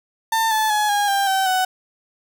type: tone with pitch steps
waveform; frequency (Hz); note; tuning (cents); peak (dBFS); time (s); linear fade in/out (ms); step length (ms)
35% pulse; 897 / 870 / 843.7 / 818.3 / 793.6 / 769.7 / 746.5; A5 / A5 / G#5 / G#5 / G5 / G5 / F#5; +33 / -20 / +27 / -26 / +21 / -32 / +15; -15; 0.32-1.65; 5; 190
effects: none